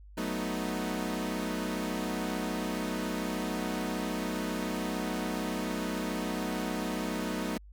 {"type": "chord", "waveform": "sawtooth", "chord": "B dominant seventh", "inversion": "second", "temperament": "equal", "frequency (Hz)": [185, 220, 246.9, 311.1], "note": ["F#3", "A3", "B3", "D#4"], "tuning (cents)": [0, 0, 0, 0], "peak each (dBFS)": -33, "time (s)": [0.17, 7.58], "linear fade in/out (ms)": 10, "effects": ["added 50 Hz sine -48 dBFS peak until 7.72 s"]}